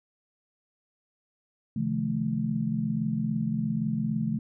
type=chord; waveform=sine; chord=F dominant seventh; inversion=second; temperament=just; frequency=130.96 / 157.15 / 174.61 / 218.3 Hz; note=C3 / Eb3 / F3 / A3; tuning=+2 / +18 / 0 / -13 cents; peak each=-33 / -32 / -34 / -28 dBFS; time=1.76-4.39 s; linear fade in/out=5 ms; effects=none